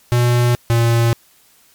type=tone pair in turn; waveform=square; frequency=121.2 / 116.65 Hz; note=B2 / A#2; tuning=-32 / +2 cents; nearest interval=minor second; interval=66 cents; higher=first; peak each=-12 dBFS; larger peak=neither; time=0.12-0.55 / 0.7-1.13 s; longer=neither; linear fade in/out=0 ms; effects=white hiss -52 dBFS RMS until 1.74 s + MP3 96 kbps